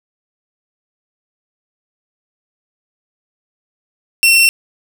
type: tone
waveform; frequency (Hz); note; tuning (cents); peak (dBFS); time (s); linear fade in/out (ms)
sawtooth; 2712; E7; +49; -4; 4.23-4.49; 0
effects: none